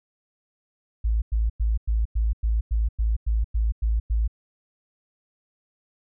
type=tone bursts; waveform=sine; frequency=55 Hz; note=A1; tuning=in tune; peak=-19 dBFS; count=12; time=1.04-4.278 s; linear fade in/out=10 ms; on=180 ms; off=98 ms; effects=none